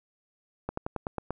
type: slowing click train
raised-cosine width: 1 ms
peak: -17 dBFS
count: 7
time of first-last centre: 0.69-1.306 s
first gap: 84 ms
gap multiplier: 1.08
effects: none